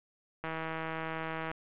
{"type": "click train", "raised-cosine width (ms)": 0.5, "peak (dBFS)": -22, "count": 174, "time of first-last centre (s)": [0.44, 1.515], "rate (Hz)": 161, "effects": ["resampled to 8000 Hz", "8-bit"]}